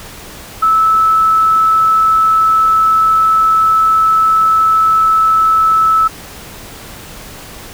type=tone; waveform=sine; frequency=1307 Hz; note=E6; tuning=15 cents flat; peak=-7 dBFS; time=0.62-6.08 s; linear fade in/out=10 ms; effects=pink hiss -32 dBFS RMS until 7.73 s